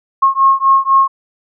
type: beating tone pair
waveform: sine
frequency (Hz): 1080 / 1084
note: C#6 / C#6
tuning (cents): -45 / -39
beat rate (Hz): 4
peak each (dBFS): -11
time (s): 0.22-1.08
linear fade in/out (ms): 10
effects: none